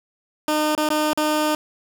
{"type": "tone with dropouts", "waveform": "15% pulse", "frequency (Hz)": 304.8, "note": "D#4", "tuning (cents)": -36, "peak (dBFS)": -12, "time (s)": [0.48, 1.55], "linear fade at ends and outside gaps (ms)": 1, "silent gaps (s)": [[0.751, 0.777], [0.89, 0.903], [1.133, 1.175]], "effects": []}